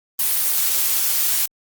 blue noise, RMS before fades -19 dBFS, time 0.19-1.46 s, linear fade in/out 5 ms, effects Opus 32 kbps

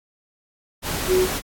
sine tone in noise, 370.3 Hz, F#4, 1 cent sharp, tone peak -15 dBFS, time 1.07-1.28 s, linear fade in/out 50 ms, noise pink, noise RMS -26 dBFS, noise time 0.82-1.42 s, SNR +8 dB, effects AAC 64 kbps

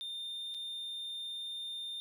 triangle tone with dropouts, 3619 Hz, A7, 48 cents sharp, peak -37 dBFS, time 0.01-2 s, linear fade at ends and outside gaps 0 ms, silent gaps 0.542-0.546 s, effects none

